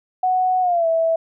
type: tone with pitch glide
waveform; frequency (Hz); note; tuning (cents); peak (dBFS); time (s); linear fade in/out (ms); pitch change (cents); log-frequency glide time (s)
sine; 740 to 655.5; F#5 to E5; 0 to -10; -15; 0.23-1.16; 5; -210; 0.61-0.87
effects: none